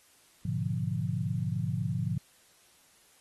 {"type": "chord", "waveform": "sine", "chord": "G# diminished seventh", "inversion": "none", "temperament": "equal with one note detuned", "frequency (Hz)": [104.97, 123.47, 146.83, 174.61], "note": ["G#2", "B2", "D3", "F3"], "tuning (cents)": [19, 0, 0, 0], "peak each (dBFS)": -34, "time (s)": [0.45, 2.18], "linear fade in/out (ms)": 5, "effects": ["white hiss -62 dBFS RMS until 3.2 s", "AAC 32 kbps"]}